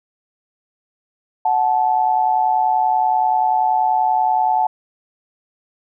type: tone pair together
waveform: sine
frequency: 740 / 870.4 Hz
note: F#5 / A5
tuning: 0 / -19 cents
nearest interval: minor third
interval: 281 cents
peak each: -17 / -16 dBFS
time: 1.45-4.67 s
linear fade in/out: 5 ms
effects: none